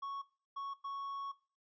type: tone bursts at uneven times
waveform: triangle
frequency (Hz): 1108.7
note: C#6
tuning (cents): 0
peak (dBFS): -37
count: 3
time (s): 0.02-0.22 / 0.56-0.74 / 0.84-1.32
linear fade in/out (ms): 10
effects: noise-tail reverb RT60 0.4 s tail -19 dB re dry + resampled to 16000 Hz